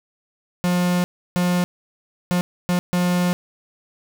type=tone bursts at uneven times; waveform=45% pulse; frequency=177.9 Hz; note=F3; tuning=32 cents sharp; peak=-17 dBFS; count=5; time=0.64-1.04 / 1.36-1.64 / 2.31-2.41 / 2.69-2.79 / 2.93-3.33 s; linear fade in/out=0 ms; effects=none